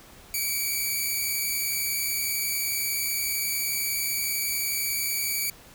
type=tone pair together; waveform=5% pulse; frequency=2252 / 2323 Hz; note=C#7 / D7; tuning=+27 / -20 cents; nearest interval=minor second; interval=53 cents; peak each=-20 / -18 dBFS; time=0.34-5.5 s; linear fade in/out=2 ms; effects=pink hiss -50 dBFS RMS until 5.74 s